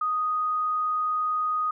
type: tone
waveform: sine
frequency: 1244.5 Hz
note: D#6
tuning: in tune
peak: -23 dBFS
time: 0.01-1.71 s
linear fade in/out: 5 ms
effects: none